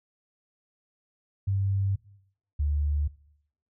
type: tone pair in turn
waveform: sine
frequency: 98 / 73.24 Hz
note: G2 / D2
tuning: 0 / -4 cents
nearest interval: perfect fourth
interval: 504 cents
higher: first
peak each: -23 dBFS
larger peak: neither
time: 1.47-1.96 / 2.59-3.08 s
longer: neither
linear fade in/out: 10 ms
effects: noise-tail reverb RT60 0.7 s tail -20 dB re dry